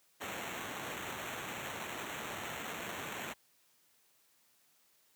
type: noise with sample-and-hold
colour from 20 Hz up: white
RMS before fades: -42 dBFS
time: 0.2-3.34 s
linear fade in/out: 20 ms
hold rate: 4900 Hz
effects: white hiss -70 dBFS RMS until 5.15 s + high-pass 100 Hz 12 dB/octave